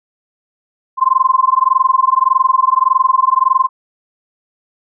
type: tone with amplitude modulation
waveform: sine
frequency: 1046.5 Hz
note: C6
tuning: in tune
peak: -5 dBFS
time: 0.97-3.69 s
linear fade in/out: 50 ms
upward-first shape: sine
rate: 21.7 Hz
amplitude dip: 100%
effects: none